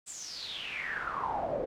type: noise with band-pass filter sweep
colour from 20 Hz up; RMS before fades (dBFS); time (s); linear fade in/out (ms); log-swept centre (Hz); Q
brown; -36; 0.06-1.66; 20; 8000 to 480; 9.2
effects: none